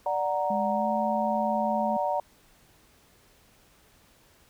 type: chord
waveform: sine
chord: D augmented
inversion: none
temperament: equal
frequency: 587.3 / 740 / 932.3 Hz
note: D5 / F#5 / A#5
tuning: 0 / 0 / 0 cents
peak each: -29 dBFS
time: 0.06-2.2 s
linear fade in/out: 2 ms
type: tone with pitch glide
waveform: sine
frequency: 207.7 to 217.3 Hz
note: G#3 to A3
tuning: 0 to -21 cents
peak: -30 dBFS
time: 0.5-1.97 s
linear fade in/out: 5 ms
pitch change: +79 cents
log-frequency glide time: 0.69-0.87 s
effects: pink hiss -60 dBFS RMS until 4.49 s